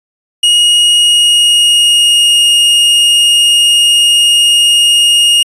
45% pulse tone with pitch glide, 2879 to 2854 Hz, F#7 to F7, -48 to +37 cents, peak -5 dBFS, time 0.43-5.43 s, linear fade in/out 5 ms, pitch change -15 cents, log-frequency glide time 0.94-2.48 s, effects resampled to 24000 Hz

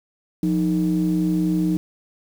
triangle ring-modulated tone, 68 Hz, C#2, 33 cents flat, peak -12 dBFS, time 0.43-1.77 s, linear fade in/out 0 ms, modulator 244 Hz, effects tanh soft clip ceiling -8 dBFS + 7-bit

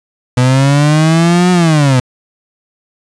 35% pulse linear two-way sweep, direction up then down, 123.47 to 182.3 to 123.47 Hz, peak -5 dBFS, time 0.37-2 s, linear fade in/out 5 ms, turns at 1.51 s, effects resampled to 22050 Hz + 7-bit

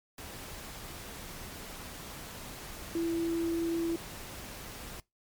sine tone in noise, 333.9 Hz, E4, 22 cents sharp, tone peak -28 dBFS, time 2.95-3.96 s, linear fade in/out 2 ms, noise pink, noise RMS -44 dBFS, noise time 0.18-5 s, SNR +13 dB, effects noise-tail reverb RT60 0.2 s tail -23 dB re dry + MP3 96 kbps

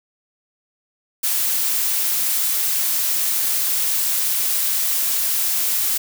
blue noise, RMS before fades -20 dBFS, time 1.23-5.98 s, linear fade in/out 10 ms, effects none

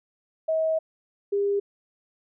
sine tone pair in turn, 639 / 402.5 Hz, D#5 / G4, +46 / +46 cents, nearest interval minor sixth, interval 800 cents, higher first, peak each -21 dBFS, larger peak neither, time 0.48-0.79 / 1.32-1.6 s, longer first, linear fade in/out 10 ms, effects none

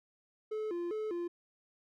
triangle tone with vibrato, 386.7 Hz, G4, 24 cents flat, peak -32 dBFS, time 0.51-1.28 s, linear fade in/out 10 ms, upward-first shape square, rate 2.5 Hz, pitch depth 190 cents each way, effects none

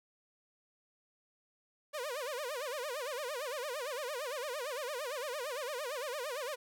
sawtooth tone with vibrato, 542 Hz, C#5, 39 cents flat, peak -33 dBFS, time 1.93-6.56 s, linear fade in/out 20 ms, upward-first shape sine, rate 8.8 Hz, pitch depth 230 cents each way, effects none

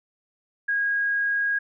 sine tone, 1639 Hz, G#6, 23 cents flat, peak -21 dBFS, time 0.68-1.59 s, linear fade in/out 10 ms, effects none

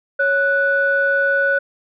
sine tone pair together, 554.4 / 1480.1 Hz, C#5 / F#6, 0 / 0 cents, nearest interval octave + perfect fourth, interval 1700 cents, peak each -18 / -15 dBFS, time 0.19-1.59 s, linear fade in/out 10 ms, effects tanh soft clip ceiling -6 dBFS

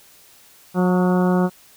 harmonic tone with a mistuned harmonic, 181.2 Hz, F#3, 36 cents flat, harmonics 1 / 2 / 3 / 4 / 5 / 6 / 7 / 8, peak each -16 / -22 / -26 / -28 / -30 / -32 / -33 / -34 dBFS, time 0.74-1.5 s, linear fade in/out 50 ms, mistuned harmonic 6, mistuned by +46 cents, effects white hiss -50 dBFS RMS until 1.76 s

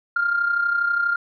sine tone with amplitude modulation, 1400 Hz, F6, 4 cents sharp, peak -15 dBFS, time 0.16-1.16 s, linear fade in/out 5 ms, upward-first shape sine, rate 32.3 Hz, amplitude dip 60%, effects tanh soft clip ceiling -11 dBFS

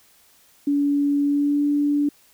sine tone with pitch glide, 285.8 to 290.1 Hz, D4 to D4, -47 to -21 cents, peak -17 dBFS, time 0.67-2.09 s, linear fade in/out 5 ms, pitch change +26 cents, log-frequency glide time 1.23-1.64 s, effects white hiss -56 dBFS RMS until 2.33 s

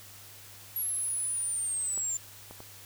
sine linear sweep, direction down, 11460 to 7200 Hz, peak -29 dBFS, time 0.76-2.17 s, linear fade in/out 2 ms
clicks, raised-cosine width 1 ms, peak -31 dBFS, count 3, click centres 1.977 / 2.51 / 2.604 s
effects added 100 Hz sine -56 dBFS peak until 2.85 s + white hiss -50 dBFS RMS until 2.85 s

